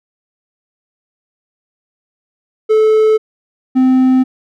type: tone pair in turn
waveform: triangle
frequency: 434.8 / 258.5 Hz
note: A4 / C4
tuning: -21 / -21 cents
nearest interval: major sixth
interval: 900 cents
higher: first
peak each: -5 dBFS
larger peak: neither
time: 2.69-3.18 / 3.75-4.24 s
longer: neither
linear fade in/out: 20 ms
effects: none